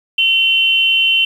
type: tone pair together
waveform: sine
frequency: 2736 / 3074 Hz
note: F7 / G7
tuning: -36 / -35 cents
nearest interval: major second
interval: 201 cents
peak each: -13 dBFS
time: 0.18-1.25 s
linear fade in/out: 5 ms
effects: 7-bit